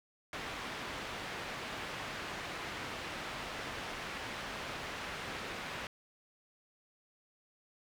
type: low-pass noise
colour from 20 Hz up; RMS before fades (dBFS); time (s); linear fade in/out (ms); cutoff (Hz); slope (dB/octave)
white; -42; 0.33-5.87; 2; 2400; 12
effects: none